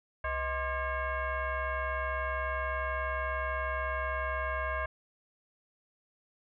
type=tone with frequency modulation; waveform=sine; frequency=497.3 Hz; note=B4; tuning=12 cents sharp; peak=-30 dBFS; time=0.24-4.86 s; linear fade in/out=5 ms; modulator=563 Hz; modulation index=2.6; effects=none